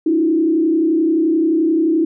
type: tone with frequency modulation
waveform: sine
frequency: 323.9 Hz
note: E4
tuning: 30 cents flat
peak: -12 dBFS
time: 0.06-2.05 s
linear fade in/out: 5 ms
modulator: 31.5 Hz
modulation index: 0.8
effects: none